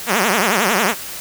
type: tone with vibrato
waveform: 5% pulse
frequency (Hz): 207.7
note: G#3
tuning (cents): 0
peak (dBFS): -3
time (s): 0.06-0.95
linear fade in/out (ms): 50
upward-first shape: triangle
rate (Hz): 11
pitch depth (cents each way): 290
effects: white hiss -30 dBFS RMS until 1.2 s